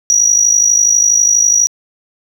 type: tone with amplitude modulation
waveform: sine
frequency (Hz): 5790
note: F#8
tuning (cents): -38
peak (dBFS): -3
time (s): 0.1-1.67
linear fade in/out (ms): 0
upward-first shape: sine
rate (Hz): 52.2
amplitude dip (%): 75
effects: tanh soft clip ceiling -2 dBFS + 7-bit